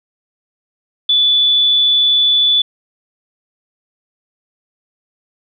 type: tone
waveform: sine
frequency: 3467 Hz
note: A7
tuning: 26 cents flat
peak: -9 dBFS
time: 1.09-2.62 s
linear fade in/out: 5 ms
effects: none